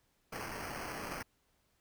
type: noise with sample-and-hold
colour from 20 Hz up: violet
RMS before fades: -42 dBFS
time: 0.32-1.23 s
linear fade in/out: 10 ms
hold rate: 3675 Hz
effects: pink hiss -75 dBFS RMS until 1.8 s